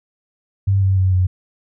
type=tone with pitch steps; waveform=sine; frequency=98 / 95.87 / 93.79 / 91.75 Hz; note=G2 / G2 / F#2 / F#2; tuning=0 / -38 / +24 / -14 cents; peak=-12 dBFS; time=0.67-1.27 s; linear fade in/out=10 ms; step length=150 ms; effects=none